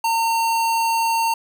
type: tone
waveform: square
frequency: 912 Hz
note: A#5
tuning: 38 cents flat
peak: -18 dBFS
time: 0.04-1.34 s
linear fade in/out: 5 ms
effects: none